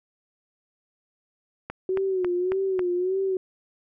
click train, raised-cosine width 0.5 ms, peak -17 dBFS, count 5, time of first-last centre 1.7-2.793 s, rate 3.66 Hz
sine tone with vibrato, 370 Hz, F#4, in tune, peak -22 dBFS, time 1.89-3.37 s, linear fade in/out 2 ms, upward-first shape sine, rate 1.7 Hz, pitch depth 80 cents each way
effects none

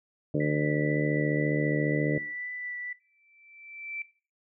harmonic tone, 74.6 Hz, D2, 28 cents sharp, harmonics 2 / 3 / 4 / 5 / 6 / 7 / 8, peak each -28 / -37 / -28 / -36 / -32 / -35 / -36 dBFS, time 0.34-2.18 s, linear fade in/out 5 ms
sine tone with vibrato, 1975.5 Hz, B6, in tune, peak -34 dBFS, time 0.4-2.93 s, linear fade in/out 5 ms, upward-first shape triangle, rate 2 Hz, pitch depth 12 cents each way
sine tone with exponential growth, 2332 Hz, D7, 13 cents flat, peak -32 dBFS, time 3-4.02 s, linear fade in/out 2 ms, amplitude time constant 220 ms
effects noise-tail reverb RT60 0.4 s tail -17 dB re dry

